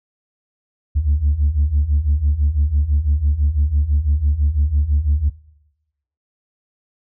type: beating tone pair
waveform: sine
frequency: 69.7 / 75.7 Hz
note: C#2 / D#2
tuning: +10 / -47 cents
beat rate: 6 Hz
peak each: -18 / -14 dBFS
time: 0.95-5.3 s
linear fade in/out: 20 ms
effects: noise-tail reverb RT60 0.9 s tail -20 dB re dry + tanh soft clip ceiling -9 dBFS